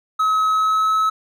triangle tone with pitch glide, 1281 to 1292.1 Hz, E6 to E6, -50 to -35 cents, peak -13 dBFS, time 0.19-1.1 s, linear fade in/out 10 ms, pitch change +15 cents, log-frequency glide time 0.5-0.92 s, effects none

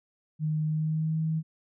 sine tone with pitch glide, 154.6 to 159.04 Hz, D#3 to D#3, -11 to +38 cents, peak -25 dBFS, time 0.39-1.43 s, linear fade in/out 50 ms, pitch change +49 cents, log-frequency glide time 0.65-1.18 s, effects none

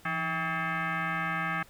sine tone with frequency modulation, 168.4 Hz, E3, 37 cents sharp, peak -28 dBFS, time 0.05-1.63 s, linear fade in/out 5 ms, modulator 482 Hz, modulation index 4.2, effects pink hiss -57 dBFS RMS until 1.69 s

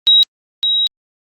sine tone pair in turn, 3830 / 3830 Hz, A#7 / A#7, +46 / +46 cents, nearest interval unison, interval 0 cents, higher neither, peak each -6 / -12 dBFS, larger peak first, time 0.07-0.23 / 0.63-0.87 s, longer second, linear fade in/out 0 ms, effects Opus 32 kbps

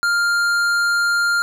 triangle tone with tanh clipping, 1400 Hz, F6, 4 cents sharp, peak -17 dBFS, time 0.03-1.42 s, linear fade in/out 0 ms, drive 17 dB, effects none

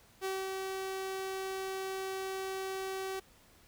sawtooth tone with ADSR envelope, 382.5 Hz, G4, 42 cents flat, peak -29 dBFS, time 0.21-3.2 s, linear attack 38 ms, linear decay 220 ms, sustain -3 dB, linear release 10 ms, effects pink hiss -62 dBFS RMS until 3.67 s

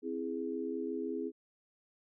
sine chord, C augmented, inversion none, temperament equal, 261.6 / 329.6 / 415.3 Hz, C4 / E4 / G#4, 0 / 0 / 0 cents, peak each -39 / -39 / -38 dBFS, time 0.02-1.32 s, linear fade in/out 50 ms, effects none

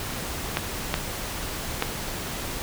clicks, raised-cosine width 0.3 ms, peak -6 dBFS, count 3, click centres 0.571 / 0.941 / 1.824 s, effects pink hiss -32 dBFS RMS until 2.62 s

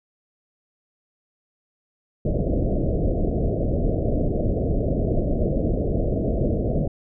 pink low-pass noise, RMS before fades -22 dBFS, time 2.25-6.88 s, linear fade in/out 5 ms, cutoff 670 Hz, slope 96 dB/octave, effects none

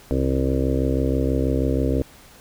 harmonic tone, 66.2 Hz, C2, 21 cents sharp, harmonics 1 / 2 / 4 / 5 / 6 / 7 / 8 / 9, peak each -23 / -26 / -24 / -28 / -31 / -27 / -31 / -33 dBFS, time 0.11-2.02 s, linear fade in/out 0 ms, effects pink hiss -48 dBFS RMS until 2.4 s

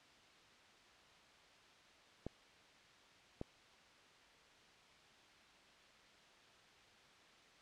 clicks, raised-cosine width 2 ms, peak -29 dBFS, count 2, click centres 2.266 / 3.414 s, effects white hiss -64 dBFS RMS until 7.61 s + low-pass 4000 Hz 12 dB/octave

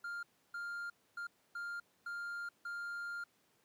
triangle tone bursts at uneven times, 1400 Hz, F6, 4 cents sharp, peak -38 dBFS, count 6, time 0.04-0.23 / 0.54-0.9 / 1.17-1.27 / 1.55-1.8 / 2.06-2.49 / 2.65-3.24 s, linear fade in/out 5 ms, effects pink hiss -73 dBFS RMS until 3.64 s + high-pass 150 Hz 12 dB/octave

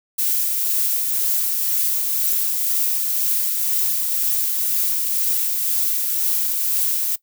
violet noise with tremolo, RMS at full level -19 dBFS, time 0.18-7.16 s, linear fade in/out 10 ms, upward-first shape triangle, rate 2 Hz, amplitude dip 30%, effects noise-tail reverb RT60 0.1 s tail -19 dB re dry

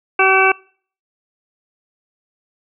harmonic tone, 382.1 Hz, G4, 44 cents flat, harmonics 1 / 2 / 3 / 4 / 6 / 7, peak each -17 / -17 / -17 / -17 / -17 / -17 dBFS, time 0.19-0.52 s, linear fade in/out 5 ms, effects noise-tail reverb RT60 0.5 s tail -26 dB re dry

